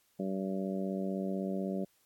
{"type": "harmonic tone", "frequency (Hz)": 96, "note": "G2", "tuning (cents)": -36, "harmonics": [2, 3, 4, 5, 6, 7], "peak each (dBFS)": [-34, -41, -40, -45, -41, -46], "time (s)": [0.19, 1.85], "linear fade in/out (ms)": 10, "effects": ["white hiss -71 dBFS RMS until 2.05 s", "AAC 64 kbps"]}